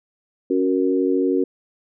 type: chord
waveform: sine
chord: F# major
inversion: second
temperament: equal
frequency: 277.2 / 370 / 466.2 Hz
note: C#4 / F#4 / A#4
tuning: 0 / 0 / 0 cents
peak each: -20 / -20 / -23 dBFS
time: 0.5-1.44 s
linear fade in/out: 5 ms
effects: none